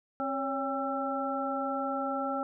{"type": "harmonic tone with a mistuned harmonic", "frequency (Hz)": 267.8, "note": "C4", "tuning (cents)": 40, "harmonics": [1, 2, 3, 5], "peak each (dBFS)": [-35, -35, -35, -35], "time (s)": [0.2, 2.43], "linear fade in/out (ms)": 0, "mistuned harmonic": 2, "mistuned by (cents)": 74, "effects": []}